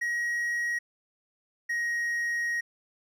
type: tone pair in turn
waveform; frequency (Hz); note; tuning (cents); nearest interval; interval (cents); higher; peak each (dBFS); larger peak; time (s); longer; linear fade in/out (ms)
triangle; 1897 / 1883.9; A#6 / A#6; +30 / +18; unison; 12; first; -25; neither; 0.01-0.79 / 1.69-2.61; second; 10
effects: none